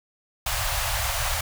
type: band-stop noise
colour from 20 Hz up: pink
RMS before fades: -26 dBFS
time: 0.46-1.41 s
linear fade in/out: 5 ms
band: 120 to 590 Hz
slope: 48 dB/octave
effects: none